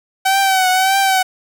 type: tone with vibrato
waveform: sawtooth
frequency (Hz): 761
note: F#5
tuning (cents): +48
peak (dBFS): -8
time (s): 0.25-1.23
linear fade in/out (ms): 10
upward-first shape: triangle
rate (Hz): 1.7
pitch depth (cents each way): 61
effects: none